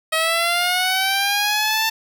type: linear sweep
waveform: 10% pulse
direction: up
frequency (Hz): 634 to 893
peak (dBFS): -9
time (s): 0.12-1.9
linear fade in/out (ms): 10
effects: none